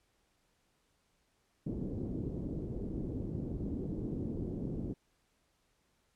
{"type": "low-pass noise", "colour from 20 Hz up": "white", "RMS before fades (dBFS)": -38, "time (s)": [1.66, 4.94], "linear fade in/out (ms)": 10, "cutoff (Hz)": 340, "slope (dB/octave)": 24, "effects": ["pink hiss -75 dBFS RMS until 6.15 s", "low-pass 11000 Hz 12 dB/octave"]}